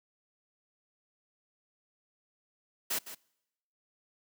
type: noise with echo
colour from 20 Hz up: white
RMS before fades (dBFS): -32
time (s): 2.9-2.99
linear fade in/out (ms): 10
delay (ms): 160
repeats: 1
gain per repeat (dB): -12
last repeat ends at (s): 3.15
effects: noise-tail reverb RT60 0.9 s tail -26 dB re dry + high-pass 150 Hz 12 dB/octave